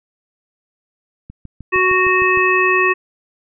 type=click train; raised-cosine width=5 ms; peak=-21 dBFS; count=8; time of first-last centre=1.3-2.374 s; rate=6.52 Hz
type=harmonic tone; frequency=370 Hz; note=F#4; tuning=in tune; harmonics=1 / 3 / 5 / 7; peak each=-17 / -17 / -17 / -17 dBFS; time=1.72-2.94 s; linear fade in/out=20 ms
effects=none